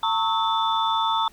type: tone cluster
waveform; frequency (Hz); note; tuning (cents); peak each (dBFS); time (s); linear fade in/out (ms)
sine; 900 / 1102 / 1297 / 3522; A5 / C#6 / E6 / A7; +39 / -11 / -28 / +1; -22 / -28 / -26 / -27; 0.03-1.28; 2
effects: tanh soft clip ceiling -10 dBFS + pink hiss -54 dBFS RMS until 1.32 s